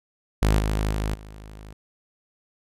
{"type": "tone with level steps", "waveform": "sawtooth", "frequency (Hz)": 52.5, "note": "G#1", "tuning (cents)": 19, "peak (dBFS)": [-13, -18, -20, -36], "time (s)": [0.42, 1.73], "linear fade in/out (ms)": 5, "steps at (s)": [0.59, 0.91, 1.14], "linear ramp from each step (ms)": 5, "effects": ["resampled to 32000 Hz"]}